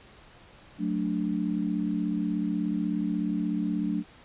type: chord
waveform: sine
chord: D major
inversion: first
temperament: equal with one note detuned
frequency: 183.51 / 220 / 293.7 Hz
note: F#3 / A3 / D4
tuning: -14 / 0 / 0 cents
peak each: -30 dBFS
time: 0.78-4.04 s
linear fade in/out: 50 ms
effects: pink hiss -53 dBFS RMS until 4.24 s + resampled to 8000 Hz